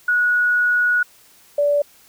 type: tone pair in turn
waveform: sine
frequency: 1460 / 579.4 Hz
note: F#6 / D5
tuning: -24 / -24 cents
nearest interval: octave + major third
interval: 1600 cents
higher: first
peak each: -14 / -14 dBFS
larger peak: neither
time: 0.08-1.03 / 1.58-1.82 s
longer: first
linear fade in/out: 5 ms
effects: white hiss -51 dBFS RMS until 2.08 s